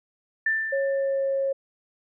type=tone with exponential decay; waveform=sine; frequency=1776 Hz; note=A6; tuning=16 cents sharp; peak=-19 dBFS; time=0.46-1.52 s; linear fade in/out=5 ms; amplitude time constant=230 ms
type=tone with pitch glide; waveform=sine; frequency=549 to 544.6 Hz; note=C#5 to C#5; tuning=-17 to -31 cents; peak=-22 dBFS; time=0.72-1.53 s; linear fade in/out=10 ms; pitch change=-14 cents; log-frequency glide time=0.84-1.22 s
effects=none